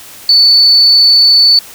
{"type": "tone", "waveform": "sine", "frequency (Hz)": 4483, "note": "C#8", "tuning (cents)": 19, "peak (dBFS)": -3, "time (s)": [0.29, 1.59], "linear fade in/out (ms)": 2, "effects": ["white hiss -33 dBFS RMS until 1.74 s"]}